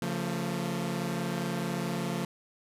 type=chord; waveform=sawtooth; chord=Db augmented; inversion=none; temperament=equal with one note detuned; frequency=138.59 / 174.61 / 224.6 Hz; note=Db3 / F3 / A3; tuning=0 / 0 / +36 cents; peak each=-33 / -29 / -31 dBFS; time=0.02-2.25 s; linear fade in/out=2 ms; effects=resampled to 32000 Hz